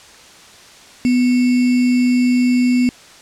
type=tone with sample-and-hold; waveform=sine; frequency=248.1 Hz; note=B3; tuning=8 cents sharp; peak=-11 dBFS; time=1.05-2.89 s; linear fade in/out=0 ms; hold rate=2450 Hz; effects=white hiss -42 dBFS RMS until 3.21 s + low-pass 7000 Hz 12 dB/octave